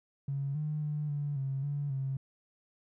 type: tone with pitch steps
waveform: triangle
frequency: 139 / 151.6 / 149.5 / 144.9 / 135.5 / 143.6 / 134.8 Hz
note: C#3 / D#3 / D3 / D3 / C#3 / D3 / C#3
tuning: +5 / -45 / +31 / -23 / -39 / -39 / -48 cents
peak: -27 dBFS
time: 0.28-2.17 s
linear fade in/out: 5 ms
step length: 270 ms
effects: tanh soft clip ceiling -29 dBFS